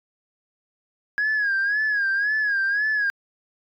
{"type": "tone with vibrato", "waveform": "sine", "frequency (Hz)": 1653, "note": "G#6", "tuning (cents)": -9, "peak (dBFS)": -18, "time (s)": [1.18, 3.1], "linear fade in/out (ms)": 0, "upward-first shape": "sine", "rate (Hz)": 1.9, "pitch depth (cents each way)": 89, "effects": ["tanh soft clip ceiling -17 dBFS"]}